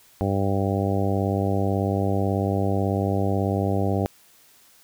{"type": "harmonic tone", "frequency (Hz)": 98.2, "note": "G2", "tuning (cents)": 4, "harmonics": [1, 2, 3, 4, 5, 6, 7, 8], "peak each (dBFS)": [-24, -27, -29, -30, -31, -32, -32, -33], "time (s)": [0.21, 4.06], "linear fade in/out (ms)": 0, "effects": ["white hiss -55 dBFS RMS until 4.83 s"]}